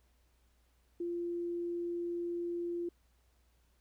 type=tone; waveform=sine; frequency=345.5 Hz; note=F4; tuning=19 cents flat; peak=-34 dBFS; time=1-2.89 s; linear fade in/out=5 ms; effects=added 60 Hz sine -68 dBFS peak until 3.8 s + pink hiss -75 dBFS RMS until 3.8 s